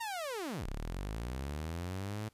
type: linear two-way sweep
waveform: sawtooth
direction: down then up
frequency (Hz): 944 to 30.87 to 110.4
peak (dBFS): -33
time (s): 0-2.29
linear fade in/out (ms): 10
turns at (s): 0.66
effects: pink hiss -71 dBFS RMS until 2.33 s + resampled to 32000 Hz